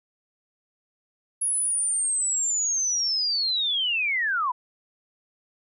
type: linear sweep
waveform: sine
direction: down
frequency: 10548 to 948 Hz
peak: -22 dBFS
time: 1.41-4.52 s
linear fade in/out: 10 ms
effects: none